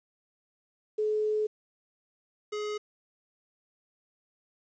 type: tone pair in turn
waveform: sine / square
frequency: 427.5 / 420.4 Hz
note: A4 / G#4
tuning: -50 / +21 cents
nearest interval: unison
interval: 29 cents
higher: first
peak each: -25 / -32 dBFS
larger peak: first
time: 0.98-1.47 / 2.52-2.78 s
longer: first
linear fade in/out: 10 ms
effects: resampled to 16000 Hz + 10-bit